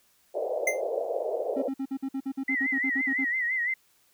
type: band-pass noise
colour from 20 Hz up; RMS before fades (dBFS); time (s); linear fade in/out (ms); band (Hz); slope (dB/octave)
pink; -30; 0.34-1.69; 20; 450 to 650; 48
type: tone with exponential decay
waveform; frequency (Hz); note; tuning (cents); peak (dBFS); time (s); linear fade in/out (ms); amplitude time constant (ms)
square; 2081; C7; -10; -20; 0.67-0.81; 5; 29
type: tone bursts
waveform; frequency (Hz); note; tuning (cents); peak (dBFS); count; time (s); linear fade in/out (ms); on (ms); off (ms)
triangle; 269.1; C4; +49; -26; 15; 1.56-3.249; 10; 65; 51
type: tone with vibrato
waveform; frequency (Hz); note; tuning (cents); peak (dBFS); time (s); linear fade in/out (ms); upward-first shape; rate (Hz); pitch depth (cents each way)
sine; 1977; B6; +1; -25; 2.48-3.74; 5; sine; 5.9; 95
effects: white hiss -65 dBFS RMS until 4.13 s